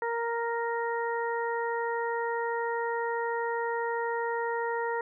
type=harmonic tone; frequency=466.2 Hz; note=A#4; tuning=in tune; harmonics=1 / 2 / 3 / 4; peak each=-31 / -32 / -39 / -37 dBFS; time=0.02-5.01 s; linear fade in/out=2 ms; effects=none